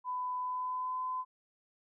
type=tone with pitch glide; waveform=sine; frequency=1001 to 1017.9 Hz; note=B5 to C6; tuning=+23 to -48 cents; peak=-33 dBFS; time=0.04-1.25 s; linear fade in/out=50 ms; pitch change=+29 cents; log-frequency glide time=0.38-1.01 s; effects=none